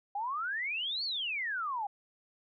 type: exponential two-way sweep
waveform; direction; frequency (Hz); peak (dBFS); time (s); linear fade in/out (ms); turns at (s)
sine; up then down; 784 to 4587 to 784; -32; 0.15-1.87; 5; 1.04
effects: none